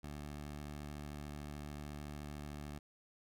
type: tone with vibrato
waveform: 15% pulse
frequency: 73.6 Hz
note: D2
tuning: 4 cents sharp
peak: -38 dBFS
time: 0.03-2.79 s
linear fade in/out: 10 ms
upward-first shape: sine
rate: 9.2 Hz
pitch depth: 12 cents each way
effects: none

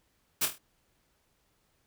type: noise with echo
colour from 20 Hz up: white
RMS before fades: -27 dBFS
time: 0.41-0.46 s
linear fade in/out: 10 ms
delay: 25 ms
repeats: 5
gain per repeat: -6 dB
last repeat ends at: 0.585 s
effects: pink hiss -72 dBFS RMS until 1.86 s

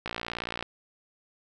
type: click train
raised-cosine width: 0.3 ms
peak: -16 dBFS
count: 34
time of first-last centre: 0.06-0.626 s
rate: 58.3 Hz
effects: none

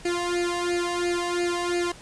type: tone with flanger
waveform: sawtooth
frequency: 349.7 Hz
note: F4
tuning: 2 cents sharp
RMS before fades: -26 dBFS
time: 0.05-1.92 s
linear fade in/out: 5 ms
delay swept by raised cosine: 0.43 to 1.07 ms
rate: 2.9 Hz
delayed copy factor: +0.95
effects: pink hiss -46 dBFS RMS until 2.01 s + resampled to 22050 Hz

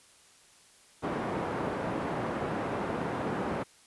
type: band-pass noise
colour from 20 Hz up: pink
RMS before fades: -33 dBFS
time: 1.02-3.64 s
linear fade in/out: 20 ms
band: 170 to 1200 Hz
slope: 12 dB/octave
effects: white hiss -59 dBFS RMS until 3.86 s + resampled to 24000 Hz

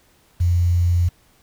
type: tone with quantisation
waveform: sine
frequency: 87.31 Hz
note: F2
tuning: in tune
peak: -14 dBFS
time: 0.4-1.09 s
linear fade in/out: 10 ms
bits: 7
effects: pink hiss -57 dBFS RMS until 1.42 s

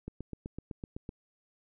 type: click train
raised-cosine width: 3 ms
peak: -26 dBFS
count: 9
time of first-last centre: 0.08-1.091 s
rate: 7.91 Hz
effects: none

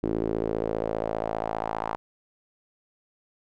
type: tone with band-pass filter sweep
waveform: sawtooth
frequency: 55 Hz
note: A1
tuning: in tune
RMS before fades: -29 dBFS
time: 0.03-1.96 s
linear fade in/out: 0 ms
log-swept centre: 340 to 930 Hz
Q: 2.8
effects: none

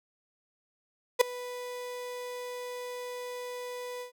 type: tone with ADSR envelope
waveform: 35% pulse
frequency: 493.9 Hz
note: B4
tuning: in tune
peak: -13 dBFS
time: 1.19-4.12 s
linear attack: 21 ms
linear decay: 6 ms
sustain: -22 dB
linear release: 110 ms
effects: none

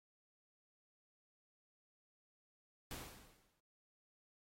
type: noise with exponential decay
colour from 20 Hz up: pink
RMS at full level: -45 dBFS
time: 2.91-3.6 s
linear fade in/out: 1 ms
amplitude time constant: 150 ms
effects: AAC 48 kbps

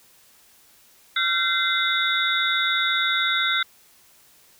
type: tone cluster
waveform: sine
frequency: 1369 / 1543 / 2065 / 3502 / 3780 Hz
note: F6 / G6 / C7 / A7 / A#7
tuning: -35 / -28 / -23 / -9 / +23 cents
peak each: -26 dBFS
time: 1.16-3.63 s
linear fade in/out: 5 ms
effects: white hiss -55 dBFS RMS until 4.59 s

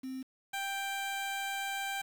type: tone pair in turn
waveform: sine / 15% pulse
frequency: 261.6 / 786.6 Hz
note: C4 / G5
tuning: 0 / +6 cents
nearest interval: octave + perfect fifth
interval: 1906 cents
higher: second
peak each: -37 / -28 dBFS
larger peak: second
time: 0.03-0.23 / 0.53-2.02 s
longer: second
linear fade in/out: 10 ms
effects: 9-bit

